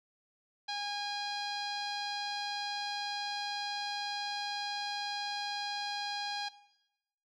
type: tone with low-pass filter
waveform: sawtooth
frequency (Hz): 818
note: G#5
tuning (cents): -26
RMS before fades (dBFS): -37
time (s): 0.68-6.49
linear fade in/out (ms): 10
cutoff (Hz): 4400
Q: 4.7
effects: noise-tail reverb RT60 0.9 s tail -17 dB re dry